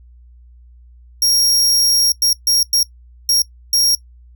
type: tone bursts at uneven times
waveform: sawtooth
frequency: 5590 Hz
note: F8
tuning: 1 cent sharp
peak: -9 dBFS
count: 6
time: 1.22-2.12 / 2.22-2.33 / 2.47-2.63 / 2.73-2.83 / 3.29-3.42 / 3.73-3.95 s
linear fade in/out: 2 ms
effects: noise-tail reverb RT60 0.1 s tail -20 dB re dry + added 60 Hz sine -41 dBFS peak until 4.35 s